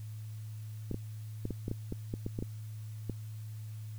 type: clicks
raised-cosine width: 3 ms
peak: -22 dBFS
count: 12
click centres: 0.913 / 0.944 / 1.454 / 1.507 / 1.681 / 1.714 / 1.924 / 2.139 / 2.264 / 2.389 / 2.425 / 3.097 s
effects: added 108 Hz sine -40 dBFS peak until 3.98 s + white hiss -61 dBFS RMS until 3.98 s